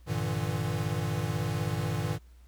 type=chord; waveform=square; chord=E half-diminished seventh; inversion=first; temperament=equal with one note detuned; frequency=98 / 116.54 / 148.71 / 164.81 Hz; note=G2 / Bb2 / D3 / E3; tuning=0 / 0 / +22 / 0 cents; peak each=-35 / -34 / -35 / -36 dBFS; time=0.06-2.19 s; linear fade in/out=50 ms; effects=added 60 Hz sine -51 dBFS peak until 2.47 s + pink hiss -67 dBFS RMS until 2.47 s